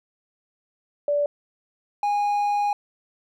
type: tone pair in turn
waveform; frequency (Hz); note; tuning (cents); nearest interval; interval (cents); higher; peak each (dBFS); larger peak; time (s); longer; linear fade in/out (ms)
sine / triangle; 581 / 821.7; D5 / G#5; -19 / -19; tritone; 600; second; -19 / -18; second; 1.08-1.26 / 2.03-2.73; second; 2
effects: none